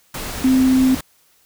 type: tone in noise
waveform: sine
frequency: 259.9 Hz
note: C4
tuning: 11 cents flat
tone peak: -11 dBFS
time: 0.44-0.95 s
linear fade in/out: 5 ms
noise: pink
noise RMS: -28 dBFS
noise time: 0.14-1.01 s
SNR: +14 dB
effects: white hiss -57 dBFS RMS until 1.45 s